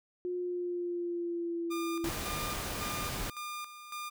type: tone with pitch glide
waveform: sine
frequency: 358.3 to 334.3 Hz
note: F4 to E4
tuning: +44 to +24 cents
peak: -32 dBFS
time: 0.25-2.09 s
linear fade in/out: 0 ms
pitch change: -120 cents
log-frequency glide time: 0.35-1.88 s
type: tone with tremolo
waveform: sawtooth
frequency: 1206 Hz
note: D6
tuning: 46 cents sharp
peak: -34 dBFS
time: 1.7-4.1 s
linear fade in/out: 20 ms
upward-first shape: square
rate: 1.8 Hz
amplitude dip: 65%
type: noise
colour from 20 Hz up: pink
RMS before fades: -37 dBFS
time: 2.04-3.3 s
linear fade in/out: 2 ms
effects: none